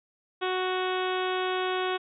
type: harmonic tone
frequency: 370 Hz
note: F#4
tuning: in tune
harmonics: 1 / 2 / 3 / 4 / 5 / 6 / 7 / 8 / 9 / 10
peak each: -29 / -33 / -34 / -36 / -41 / -43 / -40 / -43 / -39 / -44 dBFS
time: 0.41-1.98 s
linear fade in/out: 20 ms
effects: none